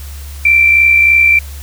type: tone with amplitude modulation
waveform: sine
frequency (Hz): 2349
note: D7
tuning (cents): 0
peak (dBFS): -3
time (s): 0.45-1.39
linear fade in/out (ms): 5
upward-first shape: sine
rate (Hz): 63.2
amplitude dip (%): 45
effects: added 71 Hz sine -25 dBFS peak until 1.62 s + white hiss -36 dBFS RMS until 1.62 s